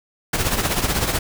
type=noise with tremolo; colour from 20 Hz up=pink; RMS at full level=-18 dBFS; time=0.33-1.19 s; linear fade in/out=5 ms; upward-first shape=triangle; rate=16 Hz; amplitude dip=70%; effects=none